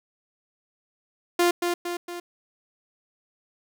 sawtooth tone with echo, 349.2 Hz, F4, in tune, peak -14 dBFS, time 1.39-1.51 s, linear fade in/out 5 ms, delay 230 ms, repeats 3, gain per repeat -5 dB, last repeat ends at 2.2 s, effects none

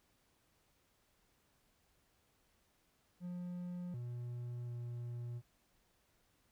triangle tone with pitch steps, 177.6 / 121.1 / 120 Hz, F3 / B2 / B2, +29 / -34 / -49 cents, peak -39 dBFS, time 3.2-5.42 s, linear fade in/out 50 ms, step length 740 ms, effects pink hiss -75 dBFS RMS until 6.51 s

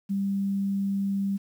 sine tone with quantisation, 197.3 Hz, G3, 11 cents sharp, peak -24 dBFS, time 0.09-1.38 s, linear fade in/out 20 ms, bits 9, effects none

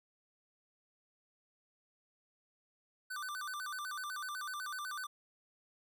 square tone with vibrato, 1336 Hz, E6, 23 cents sharp, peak -40 dBFS, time 3.1-5.07 s, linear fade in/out 10 ms, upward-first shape square, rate 8 Hz, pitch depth 210 cents each way, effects none

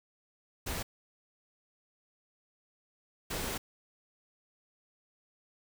pink noise bursts at uneven times, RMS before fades -36 dBFS, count 2, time 0.66-0.83 / 3.3-3.58 s, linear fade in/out 10 ms, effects none

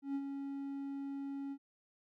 triangle tone with ADSR envelope, 277.2 Hz, C#4, in tune, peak -31 dBFS, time 0.02-1.58 s, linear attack 130 ms, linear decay 57 ms, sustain -6 dB, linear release 62 ms, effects none

